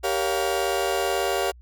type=chord; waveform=35% pulse; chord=G half-diminished seventh; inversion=none; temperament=just; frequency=392 / 470.4 / 564.5 / 705.6 Hz; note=G4 / Bb4 / Db5 / F5; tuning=0 / +16 / +31 / +18 cents; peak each=-25 / -28 / -27 / -26 dBFS; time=0.03-1.52 s; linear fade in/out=20 ms; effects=added 60 Hz sine -45 dBFS peak until 1.61 s